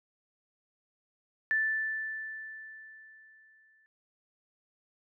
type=tone with exponential decay; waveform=sine; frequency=1760 Hz; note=A6; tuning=in tune; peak=-24 dBFS; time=1.51-3.86 s; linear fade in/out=0 ms; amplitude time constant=510 ms; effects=none